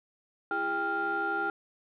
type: tone cluster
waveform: sine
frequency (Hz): 334.8 / 406.6 / 796 / 1396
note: E4 / G#4 / G5 / F6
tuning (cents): +27 / -37 / +26 / -1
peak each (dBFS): -36 / -36 / -32 / -29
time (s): 0.51-1.5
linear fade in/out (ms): 2
effects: tanh soft clip ceiling -22 dBFS